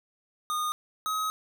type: tone pair in turn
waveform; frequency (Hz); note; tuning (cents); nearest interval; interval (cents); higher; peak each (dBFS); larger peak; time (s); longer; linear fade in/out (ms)
square; 1228 / 1269.1; D#6 / D#6; -23 / +34; minor second; 57; second; -28; neither; 0.5-0.72 / 1.06-1.3; second; 0
effects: none